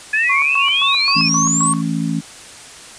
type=exponential sweep; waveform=sine; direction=up; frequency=1687 to 8610 Hz; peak=-15 dBFS; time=0.13-1.73 s; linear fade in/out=5 ms
type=tone with vibrato; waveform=sine; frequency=2489 Hz; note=D#7; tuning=in tune; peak=-17 dBFS; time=0.13-1.29 s; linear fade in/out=10 ms; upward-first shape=triangle; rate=3.1 Hz; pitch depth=130 cents each way
type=tone with tremolo; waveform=sine; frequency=1108.7 Hz; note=C#6; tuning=in tune; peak=-17 dBFS; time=0.29-1.82 s; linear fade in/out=10 ms; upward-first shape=square; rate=3.8 Hz; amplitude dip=80%
type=harmonic tone; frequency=55 Hz; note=A1; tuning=in tune; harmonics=3 / 4 / 5; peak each=-20 / -22 / -22 dBFS; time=1.15-2.21 s; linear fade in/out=20 ms
effects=white hiss -37 dBFS RMS until 2.98 s + resampled to 22050 Hz